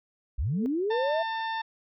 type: linear sweep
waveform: sine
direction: up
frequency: 45.38 to 679 Hz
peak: -25 dBFS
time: 0.38-1.23 s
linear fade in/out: 10 ms
type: tone with exponential growth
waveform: sine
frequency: 440 Hz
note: A4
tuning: in tune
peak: -29 dBFS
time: 0.45-0.66 s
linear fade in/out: 0 ms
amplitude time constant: 44 ms
type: harmonic tone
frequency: 896 Hz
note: A5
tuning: 31 cents sharp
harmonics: 1 / 2 / 3 / 4 / 5 / 6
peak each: -30 / -35 / -47 / -41 / -51 / -53 dBFS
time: 0.9-1.62 s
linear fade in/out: 10 ms
effects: none